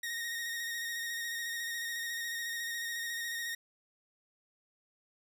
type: tone with vibrato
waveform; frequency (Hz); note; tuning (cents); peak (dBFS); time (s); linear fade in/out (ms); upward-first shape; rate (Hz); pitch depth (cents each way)
sawtooth; 1864.7; A#6; 0; -32; 0.03-3.55; 5; square; 14; 23
effects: none